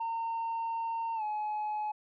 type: tone with pitch glide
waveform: sine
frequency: 914 to 847.9 Hz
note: A#5 to G#5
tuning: -34 to +36 cents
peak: -29 dBFS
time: 0-1.92 s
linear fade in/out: 10 ms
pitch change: -130 cents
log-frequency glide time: 1.15-1.23 s
effects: tanh soft clip ceiling -30 dBFS